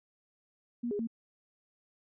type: tone with pitch steps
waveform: sine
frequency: 239 / 410.6 / 228.7 Hz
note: A#3 / G#4 / A#3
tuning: +43 / -20 / -33 cents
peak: -31 dBFS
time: 0.83-1.073 s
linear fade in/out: 10 ms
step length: 81 ms
effects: none